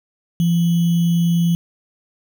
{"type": "tone with sample-and-hold", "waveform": "sine", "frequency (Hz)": 170, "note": "F3", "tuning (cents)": -46, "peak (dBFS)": -13, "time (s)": [0.4, 1.55], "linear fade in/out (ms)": 0, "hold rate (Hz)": 3150, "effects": []}